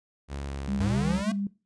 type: tone with vibrato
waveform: sawtooth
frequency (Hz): 69.5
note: C#2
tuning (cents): +5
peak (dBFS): -29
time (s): 0.28-1.24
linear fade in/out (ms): 50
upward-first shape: square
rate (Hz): 2.5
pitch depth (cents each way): 10
type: tone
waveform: sine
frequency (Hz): 200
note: G3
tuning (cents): +35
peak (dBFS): -27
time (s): 0.68-1.47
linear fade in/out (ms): 2
type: linear sweep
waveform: square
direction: up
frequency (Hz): 87.31 to 227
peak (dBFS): -27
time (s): 0.8-1.32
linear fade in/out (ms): 5
effects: noise-tail reverb RT60 0.3 s tail -19 dB re dry + resampled to 22050 Hz